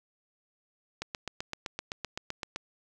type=click train; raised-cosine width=0.2 ms; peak=-17 dBFS; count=13; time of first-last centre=1.02-2.56 s; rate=7.79 Hz; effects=none